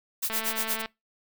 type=noise with tremolo; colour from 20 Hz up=blue; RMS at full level=-27 dBFS; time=0.22-0.82 s; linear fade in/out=10 ms; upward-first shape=sine; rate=8.5 Hz; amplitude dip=100%
type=click train; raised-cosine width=0.3 ms; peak=-18 dBFS; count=125; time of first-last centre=0.3-0.859 s; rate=222 Hz
effects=noise-tail reverb RT60 0.2 s tail -23 dB re dry